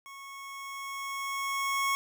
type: tone with level ramp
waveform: 25% pulse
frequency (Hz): 1099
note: C#6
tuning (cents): -15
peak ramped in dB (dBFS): -41 to -22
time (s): 0.06-1.95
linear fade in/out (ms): 0
effects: none